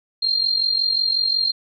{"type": "tone with amplitude modulation", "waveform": "sine", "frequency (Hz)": 4198, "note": "C8", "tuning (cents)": 5, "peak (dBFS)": -14, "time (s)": [0.22, 1.52], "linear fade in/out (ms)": 10, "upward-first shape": "sine", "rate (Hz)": 45.5, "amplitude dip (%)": 70, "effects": []}